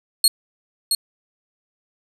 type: tone with echo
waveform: 25% pulse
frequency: 4303 Hz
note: C8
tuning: 48 cents sharp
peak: -6 dBFS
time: 0.24-0.28 s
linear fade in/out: 2 ms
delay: 670 ms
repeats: 1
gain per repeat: -6 dB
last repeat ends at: 0.95 s
effects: none